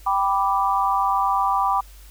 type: chord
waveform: sine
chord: G major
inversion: none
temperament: equal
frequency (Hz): 784 / 987.8 / 1174.7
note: G5 / B5 / D6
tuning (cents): 0 / 0 / 0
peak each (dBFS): -22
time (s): 0.06-1.81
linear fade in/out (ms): 10
effects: added 50 Hz sine -42 dBFS peak until 2.1 s + white hiss -51 dBFS RMS until 2.1 s